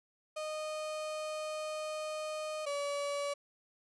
35% pulse tone pair in turn, 617 / 571 Hz, D#5 / D5, -15 / -49 cents, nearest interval minor second, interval 134 cents, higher first, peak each -35 / -32 dBFS, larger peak second, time 0.36-2.66 / 2.66-3.34 s, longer first, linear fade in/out 10 ms, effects resampled to 24000 Hz

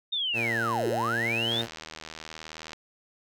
sine linear two-way sweep, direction down then up, 3718 to 330 to 3718 Hz, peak -26 dBFS, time 0.12-1.62 s, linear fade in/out 10 ms, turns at 0.88 s
10% pulse tone with vibrato, 115.8 Hz, A#2, 11 cents flat, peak -22 dBFS, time 0.33-1.68 s, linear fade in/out 50 ms, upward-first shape triangle, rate 2.7 Hz, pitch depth 8 cents each way
click train, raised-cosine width 0.2 ms, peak -22 dBFS, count 97, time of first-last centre 1.52-2.732 s, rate 79.2 Hz
effects none

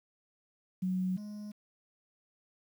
sine / triangle tone pair in turn, 185 / 208.9 Hz, F#3 / G#3, 0 / +10 cents, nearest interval major second, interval 210 cents, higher second, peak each -29 / -38 dBFS, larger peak first, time 0.82-1.17 / 1.17-1.52 s, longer neither, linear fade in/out 10 ms, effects 10-bit

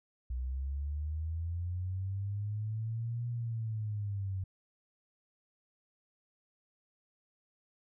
sine linear two-way sweep, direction up then down, 60.9 to 120.1 to 93.5 Hz, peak -33 dBFS, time 0.3-4.44 s, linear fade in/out 5 ms, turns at 3.28 s, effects none

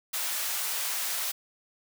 white high-pass noise, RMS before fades -31 dBFS, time 0.13-1.32 s, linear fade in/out 10 ms, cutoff 730 Hz, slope 12 dB/octave, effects none

